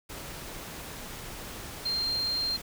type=tone in noise; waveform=sine; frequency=4186 Hz; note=C8; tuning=in tune; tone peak=-27 dBFS; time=1.85-2.57 s; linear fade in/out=10 ms; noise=pink; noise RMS=-41 dBFS; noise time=0.09-2.62 s; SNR=+11 dB; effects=none